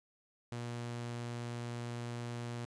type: tone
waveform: sawtooth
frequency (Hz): 119.4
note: A#2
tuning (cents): +42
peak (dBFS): -35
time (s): 0.52-2.65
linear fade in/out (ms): 0
effects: resampled to 22050 Hz + 11-bit